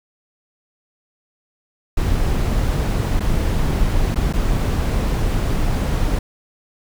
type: noise with dropouts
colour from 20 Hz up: brown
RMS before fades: -18 dBFS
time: 1.97-6.19 s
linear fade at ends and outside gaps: 5 ms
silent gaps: 3.196-3.204 / 4.146-4.157 / 4.328-4.335 s
effects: none